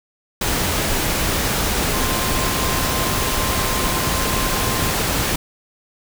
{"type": "tone in noise", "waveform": "sine", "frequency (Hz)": 1046.5, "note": "C6", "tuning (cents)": 0, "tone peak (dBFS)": -28, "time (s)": [1.93, 4.91], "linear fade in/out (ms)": 5, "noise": "pink", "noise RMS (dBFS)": -20, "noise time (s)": [0.41, 5.36], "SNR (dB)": -11, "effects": []}